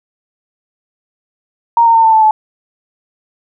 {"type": "tone with pitch steps", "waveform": "sine", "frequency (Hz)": [932.3, 918.4, 904.7, 891.2, 877.9, 864.9], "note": ["A#5", "A#5", "A5", "A5", "A5", "A5"], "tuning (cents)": [0, -26, 48, 22, -4, -30], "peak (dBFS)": -5, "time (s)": [1.77, 2.31], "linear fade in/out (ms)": 2, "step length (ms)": 90, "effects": []}